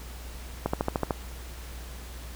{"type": "click train", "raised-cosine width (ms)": 1, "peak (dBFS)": -11, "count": 7, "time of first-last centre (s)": [0.66, 1.108], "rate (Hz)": 13.4, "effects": ["added 60 Hz sine -39 dBFS peak until 2.35 s", "pink hiss -46 dBFS RMS until 2.35 s"]}